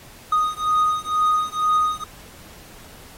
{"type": "beating tone pair", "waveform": "triangle", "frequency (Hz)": [1241, 1243.1], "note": ["D#6", "D#6"], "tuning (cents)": [-5, -2], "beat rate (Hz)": 2.1, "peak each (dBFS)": -19, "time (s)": [0.32, 2.04], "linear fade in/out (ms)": 5, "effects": ["pink hiss -45 dBFS RMS until 3.17 s", "AAC 48 kbps"]}